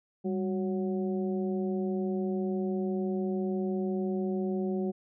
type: harmonic tone with a mistuned harmonic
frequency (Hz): 185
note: F#3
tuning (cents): 0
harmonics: 1 / 2 / 3 / 4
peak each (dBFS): -30 / -32 / -42 / -44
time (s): 0.24-4.92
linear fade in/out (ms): 20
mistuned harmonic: 1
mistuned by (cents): +100
effects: none